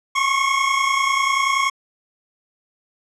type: tone pair together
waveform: 25% pulse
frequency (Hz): 1078.4 / 1108.7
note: C#6 / C#6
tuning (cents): -48 / 0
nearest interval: unison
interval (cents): 48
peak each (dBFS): -16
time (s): 0.15-1.7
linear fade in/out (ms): 10
effects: low-pass 7000 Hz 12 dB/octave